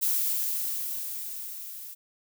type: noise with level ramp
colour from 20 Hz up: violet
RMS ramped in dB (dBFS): -25 to -42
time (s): 0.01-1.95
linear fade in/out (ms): 20
effects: none